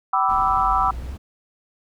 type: chord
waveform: sine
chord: E minor seventh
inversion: first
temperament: equal with one note detuned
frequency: 769.2 / 987.8 / 1174.7 / 1318.5 Hz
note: G5 / B5 / D6 / E6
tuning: -33 / 0 / 0 / 0 cents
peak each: -22 dBFS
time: 0.13-0.91 s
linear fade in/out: 5 ms
type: noise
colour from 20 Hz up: brown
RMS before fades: -35 dBFS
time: 0.28-1.18 s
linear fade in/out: 20 ms
type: linear sweep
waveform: sine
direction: up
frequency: 38.89 to 69.6 Hz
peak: -30 dBFS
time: 0.49-1.16 s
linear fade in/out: 20 ms
effects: none